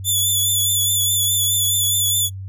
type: tone with vibrato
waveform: 10% pulse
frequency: 3467 Hz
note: A7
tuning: 26 cents flat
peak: -9 dBFS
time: 0.04-2.3 s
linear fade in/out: 50 ms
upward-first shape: sine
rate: 4.8 Hz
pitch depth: 40 cents each way
effects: noise-tail reverb RT60 0.1 s tail -23 dB re dry + added 96 Hz sine -28 dBFS peak until 2.48 s